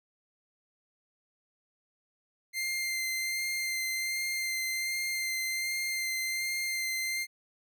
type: tone with vibrato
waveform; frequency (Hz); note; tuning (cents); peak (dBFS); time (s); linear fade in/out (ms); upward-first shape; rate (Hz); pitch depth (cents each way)
sawtooth; 2093; C7; 0; -27; 2.53-7.27; 50; sine; 1.3; 14
effects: none